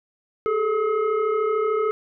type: tone with frequency modulation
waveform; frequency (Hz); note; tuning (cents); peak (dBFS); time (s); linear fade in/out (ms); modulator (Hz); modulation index
sine; 437.7; A4; -9; -19; 0.46-1.91; 0; 842; 0.92
effects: none